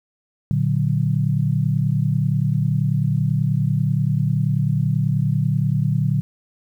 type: chord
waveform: sine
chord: Bb augmented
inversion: none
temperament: equal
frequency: 116.54 / 146.83 / 185 Hz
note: Bb2 / D3 / F#3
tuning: 0 / 0 / 0 cents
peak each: -21 / -19 / -24 dBFS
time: 0.51-6.21 s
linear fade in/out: 0 ms
effects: 9-bit